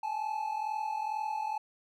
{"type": "tone pair together", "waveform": "triangle", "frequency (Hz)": [828, 870.2], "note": ["G#5", "A5"], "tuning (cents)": [-5, -19], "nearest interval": "minor second", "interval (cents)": 86, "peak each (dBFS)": [-35, -31], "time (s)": [0.03, 1.58], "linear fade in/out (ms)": 5, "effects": []}